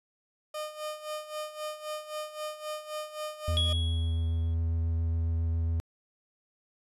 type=tone with tremolo; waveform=30% pulse; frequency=610 Hz; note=D#5; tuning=34 cents flat; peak=-30 dBFS; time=0.54-3.73 s; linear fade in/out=5 ms; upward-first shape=sine; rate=3.8 Hz; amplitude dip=75%
type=tone with vibrato; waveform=triangle; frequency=82.41 Hz; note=E2; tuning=in tune; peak=-24 dBFS; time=3.48-5.8 s; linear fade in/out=0 ms; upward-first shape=sine; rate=7.3 Hz; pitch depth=10 cents each way
type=tone with exponential decay; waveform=triangle; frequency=3335 Hz; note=G#7; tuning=7 cents sharp; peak=-23 dBFS; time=3.57-4.54 s; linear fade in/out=0 ms; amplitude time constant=210 ms
effects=resampled to 32000 Hz